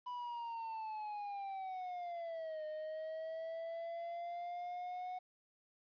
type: linear two-way sweep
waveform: triangle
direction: down then up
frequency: 991 to 614 to 735 Hz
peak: -39 dBFS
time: 0.06-5.19 s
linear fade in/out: 10 ms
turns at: 2.65 s
effects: resampled to 11025 Hz + 12-bit

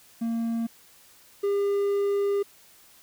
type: tone pair in turn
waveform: triangle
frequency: 229.8 / 402.1 Hz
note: A#3 / G4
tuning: -25 / +44 cents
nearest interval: minor seventh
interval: 969 cents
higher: second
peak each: -23 / -20 dBFS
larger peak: second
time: 0.21-0.67 / 1.43-2.43 s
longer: second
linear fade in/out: 10 ms
effects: white hiss -55 dBFS RMS until 3.02 s

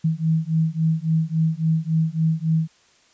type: beating tone pair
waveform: sine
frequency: 158.9 / 162.5 Hz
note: D#3 / E3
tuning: +37 / -24 cents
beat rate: 3.6 Hz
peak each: -21 dBFS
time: 0.04-2.68 s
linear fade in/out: 10 ms
effects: white hiss -57 dBFS RMS until 3.13 s + resampled to 16000 Hz

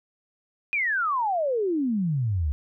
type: exponential sweep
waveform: sine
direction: down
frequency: 2489 to 68.5 Hz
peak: -22 dBFS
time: 0.73-2.52 s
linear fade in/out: 0 ms
effects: none

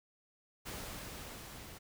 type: noise with level ramp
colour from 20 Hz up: pink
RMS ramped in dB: -43 to -51 dBFS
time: 0.65-1.79 s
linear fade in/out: 20 ms
effects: none

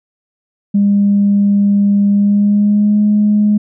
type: tone with pitch glide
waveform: sine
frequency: 201.9 to 209 Hz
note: G#3 to G#3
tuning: -49 to +11 cents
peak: -7 dBFS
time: 0.74-3.58 s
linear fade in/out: 10 ms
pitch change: +60 cents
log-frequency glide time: 2.09-2.99 s
effects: tanh soft clip ceiling -3 dBFS

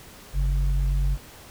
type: tone pair together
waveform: sine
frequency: 48.66 / 138.59 Hz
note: G1 / C#3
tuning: -12 / 0 cents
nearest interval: octave + tritone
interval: 1812 cents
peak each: -20 / -29 dBFS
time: 0.33-1.18 s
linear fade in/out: 50 ms
effects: pink hiss -46 dBFS RMS until 1.5 s

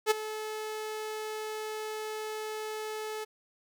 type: tone with ADSR envelope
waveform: sawtooth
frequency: 431.9 Hz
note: A4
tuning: 32 cents flat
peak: -16 dBFS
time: 0.06-3.25 s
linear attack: 48 ms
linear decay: 16 ms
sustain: -15 dB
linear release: 17 ms
effects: none

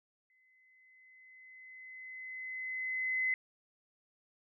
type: tone with exponential growth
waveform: sine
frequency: 2037 Hz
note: C7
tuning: 47 cents flat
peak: -28 dBFS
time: 0.3-3.34 s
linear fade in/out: 1 ms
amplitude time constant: 660 ms
effects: none

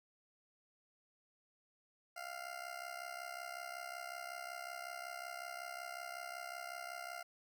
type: tone with amplitude modulation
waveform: 20% pulse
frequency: 698.5 Hz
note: F5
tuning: in tune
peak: -36 dBFS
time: 2.16-7.23 s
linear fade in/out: 10 ms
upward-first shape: sine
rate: 65.4 Hz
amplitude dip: 80%
effects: none

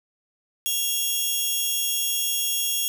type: tone pair together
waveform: 10% pulse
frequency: 2779 / 3322 Hz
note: F7 / G#7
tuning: -9 / 0 cents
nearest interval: minor third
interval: 309 cents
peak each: -22 / -15 dBFS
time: 0.66-2.88 s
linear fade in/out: 0 ms
effects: none

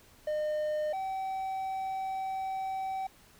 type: tone pair in turn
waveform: triangle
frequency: 608 / 766.5 Hz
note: D#5 / G5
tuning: -40 / -39 cents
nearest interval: major third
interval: 401 cents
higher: second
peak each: -27 / -30 dBFS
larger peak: first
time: 0.27-0.93 / 0.93-3.07 s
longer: second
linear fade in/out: 5 ms
effects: pink hiss -59 dBFS RMS until 3.39 s

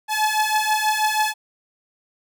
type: beating tone pair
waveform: sawtooth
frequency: 855 / 861.2 Hz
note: A5 / A5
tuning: -50 / -37 cents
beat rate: 6.2 Hz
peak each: -18 / -17 dBFS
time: 0.08-1.34 s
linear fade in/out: 50 ms
effects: none

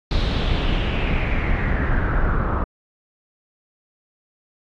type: noise with low-pass filter sweep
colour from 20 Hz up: brown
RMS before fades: -20 dBFS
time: 0.11-2.64 s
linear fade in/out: 2 ms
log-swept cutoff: 4100 to 1200 Hz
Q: 4.8
effects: AAC 48 kbps

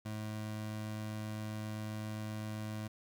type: tone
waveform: 25% pulse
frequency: 107.6 Hz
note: A2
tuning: 38 cents flat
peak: -35 dBFS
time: 0.05-2.88 s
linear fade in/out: 10 ms
effects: 12-bit

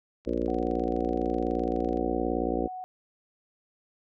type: click train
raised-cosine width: 0.2 ms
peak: -35 dBFS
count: 42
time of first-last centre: 0.25-1.973 s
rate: 23.8 Hz
type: harmonic tone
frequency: 58.8 Hz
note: A#1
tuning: 16 cents sharp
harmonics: 1 / 3 / 4 / 5 / 6 / 7 / 8 / 9 / 10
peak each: -36 / -40 / -34 / -32 / -32 / -39 / -33 / -35 / -41 dBFS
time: 0.26-2.68 s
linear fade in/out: 20 ms
type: tone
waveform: sine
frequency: 740 Hz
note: F#5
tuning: in tune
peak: -35 dBFS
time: 0.48-2.84 s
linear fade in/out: 0 ms
effects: none

